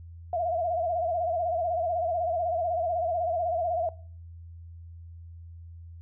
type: tone with vibrato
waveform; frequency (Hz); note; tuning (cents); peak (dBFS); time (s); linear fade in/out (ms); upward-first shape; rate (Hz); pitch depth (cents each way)
sine; 681; F5; -44; -25; 0.33-3.89; 2; sine; 16; 95
effects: noise-tail reverb RT60 0.5 s tail -21 dB re dry + added 84 Hz sine -42 dBFS peak until 6.01 s